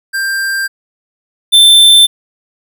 square tone pair in turn, 1584 / 3549 Hz, G6 / A7, +18 / +14 cents, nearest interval octave + major second, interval 1396 cents, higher second, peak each -14 / -3 dBFS, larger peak second, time 0.13-0.68 / 1.52-2.07 s, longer neither, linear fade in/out 20 ms, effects none

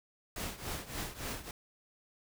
pink noise with tremolo, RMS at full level -37 dBFS, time 0.36-1.51 s, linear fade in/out 2 ms, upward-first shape triangle, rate 3.5 Hz, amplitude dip 85%, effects none

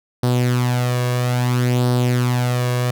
sawtooth tone with flanger, 123.7 Hz, B2, 3 cents sharp, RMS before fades -18 dBFS, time 0.23-2.91 s, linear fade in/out 5 ms, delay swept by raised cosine 0.21 to 1.81 ms, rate 0.6 Hz, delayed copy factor +0.6, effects none

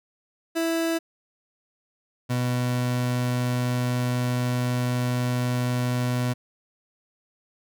30% pulse tone pair in turn, 329.6 / 123.96 Hz, E4 / B2, 0 / +7 cents, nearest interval octave + perfect fourth, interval 1693 cents, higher first, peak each -20 dBFS, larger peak neither, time 0.55-0.99 / 2.29-6.34 s, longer second, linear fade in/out 20 ms, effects none

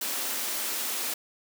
white high-pass noise, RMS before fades -31 dBFS, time 0.01-1.14 s, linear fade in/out 5 ms, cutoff 210 Hz, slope 96 dB/octave, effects none

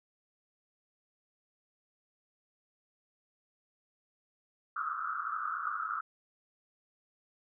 pink band-pass noise, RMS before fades -36 dBFS, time 4.76-6.01 s, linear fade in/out 5 ms, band 1200 to 1400 Hz, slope 96 dB/octave, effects none

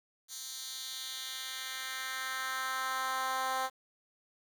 10% pulse tone with high-pass filter sweep, 261.6 Hz, C4, in tune, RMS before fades -37 dBFS, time 0.28-3.7 s, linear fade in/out 50 ms, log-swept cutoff 5500 to 740 Hz, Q 1.6, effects 9-bit

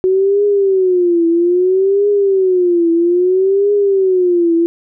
sine tone with vibrato, 370 Hz, F#4, in tune, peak -9 dBFS, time 0.04-4.66 s, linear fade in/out 0 ms, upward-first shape triangle, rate 0.61 Hz, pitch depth 190 cents each way, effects none

